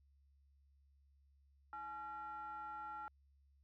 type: ring-modulated tone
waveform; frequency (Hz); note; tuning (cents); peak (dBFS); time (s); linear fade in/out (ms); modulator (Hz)
triangle; 261.6; C4; 0; -40; 1.73-3.08; 0; 1110
effects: added 69 Hz sine -68 dBFS peak until 3.63 s